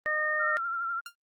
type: harmonic tone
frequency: 612 Hz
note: D#5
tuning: 29 cents flat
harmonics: 1 / 2 / 3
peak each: -34 / -34 / -27 dBFS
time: 0.06-0.57 s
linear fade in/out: 0 ms
type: tone with vibrato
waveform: sine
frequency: 1368 Hz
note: F6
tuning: 36 cents flat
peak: -29 dBFS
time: 0.39-1.01 s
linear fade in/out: 20 ms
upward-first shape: triangle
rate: 12 Hz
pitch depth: 51 cents each way
type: tone with exponential decay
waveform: sawtooth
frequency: 1396.9 Hz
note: F6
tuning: in tune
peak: -32 dBFS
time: 1.06-1.15 s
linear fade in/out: 2 ms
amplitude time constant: 19 ms
effects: Opus 32 kbps